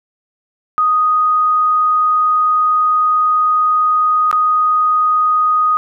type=tone with dropouts; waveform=sine; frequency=1244.5 Hz; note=D#6; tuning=in tune; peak=-10 dBFS; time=0.78-5.77 s; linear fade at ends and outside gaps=0 ms; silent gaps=4.313-4.328 s; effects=none